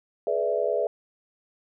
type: chord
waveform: sine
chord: E dominant seventh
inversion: first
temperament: equal with one note detuned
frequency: 424.5 / 493.9 / 587.3 / 659.3 Hz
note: G#4 / B4 / D5 / E5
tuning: +38 / 0 / 0 / 0 cents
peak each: -28 dBFS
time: 0.27-0.87 s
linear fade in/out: 2 ms
effects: none